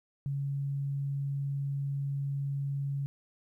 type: tone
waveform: sine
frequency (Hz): 139.6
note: C#3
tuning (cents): +13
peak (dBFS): -30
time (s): 0.26-3.06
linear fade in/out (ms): 0
effects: 12-bit